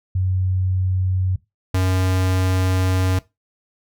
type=tone pair in turn; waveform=sine / square; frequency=93 / 93 Hz; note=F#2 / F#2; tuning=+9 / +9 cents; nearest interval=unison; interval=0 cents; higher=neither; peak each=-17 / -17 dBFS; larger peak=neither; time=0.15-1.36 / 1.74-3.19 s; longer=second; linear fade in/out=5 ms; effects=noise-tail reverb RT60 0.2 s tail -18 dB re dry